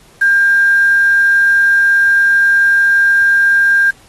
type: tone with quantisation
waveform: sine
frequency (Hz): 1600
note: G6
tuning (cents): +35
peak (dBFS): -7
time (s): 0.21-3.91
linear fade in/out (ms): 10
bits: 5
effects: pink hiss -46 dBFS RMS until 4.08 s + AAC 32 kbps